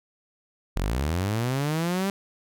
sawtooth linear sweep, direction up, 38.89 to 199.9 Hz, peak -20 dBFS, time 0.76-2.1 s, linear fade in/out 0 ms, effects none

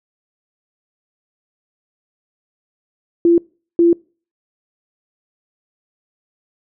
sine tone bursts at uneven times, 340.8 Hz, F4, 42 cents flat, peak -8 dBFS, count 2, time 3.25-3.38 / 3.79-3.93 s, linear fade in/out 2 ms, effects noise-tail reverb RT60 0.4 s tail -26 dB re dry

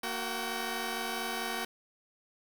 10% pulse tone cluster, 231.6 / 370.8 / 766 Hz, A#3 / F#4 / G5, -11 / +4 / -40 cents, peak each -29 dBFS, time 0.03-1.65 s, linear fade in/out 5 ms, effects 8-bit

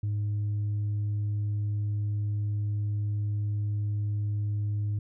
sine tone, 103.83 Hz, G#2, in tune, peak -24 dBFS, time 0.03-4.99 s, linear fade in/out 5 ms, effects tanh soft clip ceiling -25 dBFS

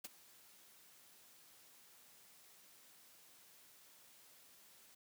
white noise with ADSR envelope, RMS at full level -45 dBFS, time 0.04-4.95 s, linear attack 8 ms, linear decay 27 ms, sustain -19 dB, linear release 7 ms, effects high-pass 100 Hz 12 dB/octave

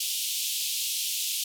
pink band-pass noise, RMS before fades -30 dBFS, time 0-1.44 s, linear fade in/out 5 ms, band 2800 to 16000 Hz, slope 48 dB/octave, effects none

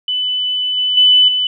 sine tone with level steps, 2998 Hz, F#7, 22 cents sharp, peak -15 / -13 / -6 / -13 dBFS, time 0.08-1.47 s, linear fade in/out 2 ms, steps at 0.77 / 0.97 / 1.28 s, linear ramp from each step 5 ms, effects none

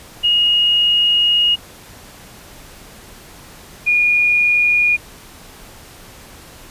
sine tone pair in turn, 2871 / 2437 Hz, F7 / D#7, +47 / -37 cents, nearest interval minor third, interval 284 cents, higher first, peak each -11 dBFS, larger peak neither, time 0.23-1.56 / 3.86-4.97 s, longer first, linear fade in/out 20 ms, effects pink hiss -40 dBFS RMS until 6.7 s + resampled to 32000 Hz

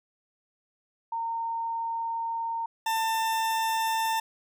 sine / 40% pulse tone pair in turn, 917 / 894.5 Hz, A#5 / A5, -29 / +28 cents, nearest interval unison, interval 43 cents, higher first, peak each -28 / -24 dBFS, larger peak second, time 1.12-2.66 / 2.86-4.2 s, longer first, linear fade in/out 5 ms, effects none

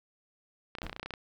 clicks, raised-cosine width 0.3 ms, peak -22 dBFS, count 12, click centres 0.752 / 0.785 / 0.818 / 0.866 / 0.896 / 0.929 / 0.964 / 0.997 / 1.03 / 1.06 / 1.107 / 1.138 s
brown noise with exponential decay, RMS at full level -33 dBFS, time 0.83-0.98 s, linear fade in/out 0 ms, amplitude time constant 32 ms
effects none

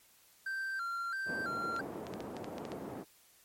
triangle tone with vibrato, 1468 Hz, F#6, 14 cents flat, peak -33 dBFS, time 0.46-1.81 s, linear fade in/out 5 ms, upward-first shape square, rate 1.5 Hz, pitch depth 110 cents each way
pink band-pass noise, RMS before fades -43 dBFS, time 1.25-3.05 s, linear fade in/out 50 ms, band 210 to 680 Hz, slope 12 dB/octave
clicks, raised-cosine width 0.2 ms, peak -28 dBFS, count 9, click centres 1.764 / 2.068 / 2.138 / 2.205 / 2.367 / 2.444 / 2.582 / 2.652 / 2.719 s
effects white hiss -64 dBFS RMS until 3.44 s + MP3 64 kbps

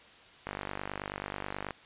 click train, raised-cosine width 0.5 ms, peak -20 dBFS, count 62, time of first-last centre 0.47-1.707 s, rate 49.3 Hz, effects white hiss -55 dBFS RMS until 1.85 s + resampled to 8000 Hz

